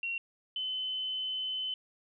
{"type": "tone pair in turn", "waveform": "sine", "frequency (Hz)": [2741, 3040], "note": ["F7", "F#7"], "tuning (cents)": [-33, 46], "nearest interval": "major second", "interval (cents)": 179, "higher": "second", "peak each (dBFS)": [-32, -32], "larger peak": "neither", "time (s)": [[0.03, 0.18], [0.56, 1.74]], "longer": "second", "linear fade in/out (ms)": 2, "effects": []}